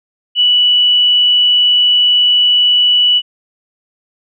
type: tone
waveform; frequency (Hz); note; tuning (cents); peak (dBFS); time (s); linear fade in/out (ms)
sine; 2954; F#7; -3; -7; 0.35-3.22; 50
effects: none